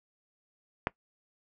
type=click; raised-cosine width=0.5 ms; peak=-11 dBFS; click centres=0.871 s; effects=noise-tail reverb RT60 0.1 s tail -22 dB re dry